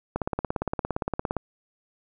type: click train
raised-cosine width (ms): 1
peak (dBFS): -12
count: 22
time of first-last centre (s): 0.16-1.367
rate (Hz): 17.4
effects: none